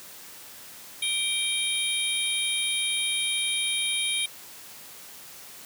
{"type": "tone cluster", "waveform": "sine", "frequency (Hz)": [2346, 3173, 3731, 9780], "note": ["D7", "G7", "A#7", "D#9"], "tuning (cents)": [-2, 20, 1, -31], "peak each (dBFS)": -30, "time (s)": [1.02, 4.26], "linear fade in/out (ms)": 5, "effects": ["white hiss -45 dBFS RMS until 5.65 s", "high-pass 80 Hz 12 dB/octave"]}